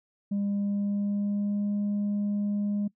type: tone with pitch glide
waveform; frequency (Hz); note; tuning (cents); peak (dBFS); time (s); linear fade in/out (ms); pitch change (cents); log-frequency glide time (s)
sine; 201.4 to 204.9; G3 to G#3; +47 to -23; -23; 0.31-2.88; 10; +30; 0.46-1.73
effects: noise-tail reverb RT60 0.1 s tail -22 dB re dry + tanh soft clip ceiling -24 dBFS